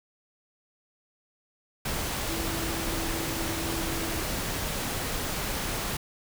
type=tone in noise; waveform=sine; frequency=329.6 Hz; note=E4; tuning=in tune; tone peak=-35 dBFS; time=2.29-4.2 s; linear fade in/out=5 ms; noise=pink; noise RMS=-31 dBFS; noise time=1.85-5.97 s; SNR=-7 dB; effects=none